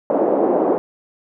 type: band-pass noise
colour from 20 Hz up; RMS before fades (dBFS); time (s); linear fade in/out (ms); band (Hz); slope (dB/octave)
white; -17; 0.1-0.78; 0; 270 to 660; 24
effects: none